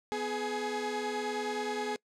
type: tone cluster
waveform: 30% pulse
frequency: 249.6 / 422.3 / 835 Hz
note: B3 / G#4 / G#5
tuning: +19 / +29 / +9 cents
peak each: -37 / -31 / -36 dBFS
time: 0.12-1.96 s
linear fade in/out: 0 ms
effects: noise-tail reverb RT60 0.1 s tail -24 dB re dry + low-pass 7000 Hz 12 dB/octave